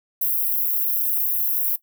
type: high-pass noise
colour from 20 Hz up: white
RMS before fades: -22 dBFS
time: 0.21-1.76 s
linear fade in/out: 5 ms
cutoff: 12000 Hz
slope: 48 dB/octave
effects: noise-tail reverb RT60 0.1 s tail -17 dB re dry